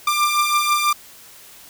sawtooth beating tone pair, 1185 / 1191.1 Hz, D6 / D6, +15 / +24 cents, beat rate 6.1 Hz, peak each -18 / -14 dBFS, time 0.07-0.93 s, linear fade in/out 5 ms, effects white hiss -44 dBFS RMS until 1.69 s

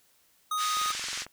square tone, 1247 Hz, D#6, 3 cents sharp, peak -28 dBFS, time 0.51-0.92 s, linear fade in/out 5 ms
white band-pass noise, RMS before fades -35 dBFS, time 0.57-1.26 s, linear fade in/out 50 ms, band 1300 to 6900 Hz, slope 24 dB/octave
click train, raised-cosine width 0.5 ms, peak -28 dBFS, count 12, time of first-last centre 0.77-1.265 s, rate 22.2 Hz
effects white hiss -65 dBFS RMS until 1.32 s

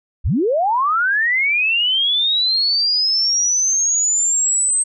sine linear sweep, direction up, 31.73 to 8320 Hz, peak -14 dBFS, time 0.24-4.84 s, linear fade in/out 20 ms, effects none

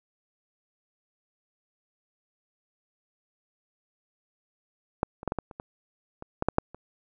clicks, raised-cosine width 1 ms, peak -9 / -25 / -13 / -14 / -15 / -29 / -22 / -25 / -12 / -8 / -6 / -28 dBFS, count 12, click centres 5.031 / 5.231 / 5.277 / 5.321 / 5.387 / 5.512 / 5.599 / 6.224 / 6.424 / 6.486 / 6.584 / 6.746 s, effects none

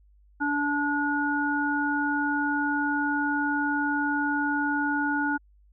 harmonic tone, 290 Hz, D4, 22 cents flat, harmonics 1 / 3 / 5, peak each -27 / -30 / -27 dBFS, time 0.4-5.38 s, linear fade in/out 20 ms, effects added 50 Hz sine -55 dBFS peak until 5.72 s

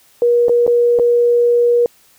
sine tone with dropouts, 478.3 Hz, A#4, 44 cents sharp, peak -9 dBFS, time 0.22-1.86 s, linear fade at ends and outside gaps 1 ms, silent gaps 0.484-0.494 / 0.666-0.677 / 0.989-0.996 s, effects white hiss -51 dBFS RMS until 2.18 s

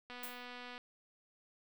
click train, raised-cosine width 0.3 ms, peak -33 dBFS, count 168, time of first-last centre 0.1-0.779 s, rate 246 Hz
violet noise with exponential decay, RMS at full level -41 dBFS, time 0.23-0.46 s, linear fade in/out 5 ms, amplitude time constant 49 ms
effects none

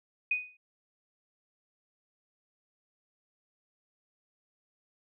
sine tone with exponential decay, 2489 Hz, D#7, in tune, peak -23 dBFS, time 0.31-0.57 s, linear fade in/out 5 ms, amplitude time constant 55 ms, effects none

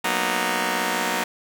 5% pulse chord, B major seventh, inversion second, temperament just, 185.21 / 231.5 / 246.9 / 308.7 Hz, F#3 / A#3 / B3 / D#4, +2 / -12 / 0 / -14 cents, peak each -17 dBFS, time 0.04-1.24 s, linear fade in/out 5 ms, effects none

